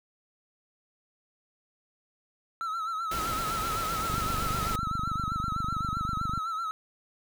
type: tone with vibrato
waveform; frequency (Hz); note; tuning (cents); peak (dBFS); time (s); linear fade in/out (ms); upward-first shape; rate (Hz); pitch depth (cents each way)
triangle; 1315; E6; -5; -28; 2.61-6.71; 0; sine; 7.8; 66
type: noise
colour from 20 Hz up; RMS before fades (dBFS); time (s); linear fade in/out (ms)
pink; -35; 3.11-4.76; 5
type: click train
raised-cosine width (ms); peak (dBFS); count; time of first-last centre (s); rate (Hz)
5; -22; 57; 4.1-6.376; 24.6
effects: none